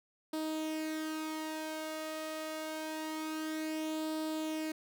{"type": "tone with flanger", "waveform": "sawtooth", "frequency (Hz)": 313.3, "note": "D#4", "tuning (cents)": 12, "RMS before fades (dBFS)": -38, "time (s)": [0.33, 4.72], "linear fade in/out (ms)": 5, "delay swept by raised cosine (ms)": [0.23, 1.53], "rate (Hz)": 0.26, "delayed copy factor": 0.5, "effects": []}